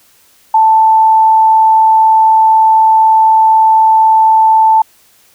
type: tone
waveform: sine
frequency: 882 Hz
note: A5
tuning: 4 cents sharp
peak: -4 dBFS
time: 0.54-4.82 s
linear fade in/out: 5 ms
effects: white hiss -48 dBFS RMS until 5.34 s